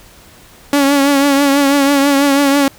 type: tone with vibrato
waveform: sawtooth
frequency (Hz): 280.4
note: C#4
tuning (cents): +20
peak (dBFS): -5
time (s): 0.73-2.68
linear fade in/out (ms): 2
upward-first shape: triangle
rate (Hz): 6.1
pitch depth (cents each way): 53
effects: pink hiss -42 dBFS RMS until 2.78 s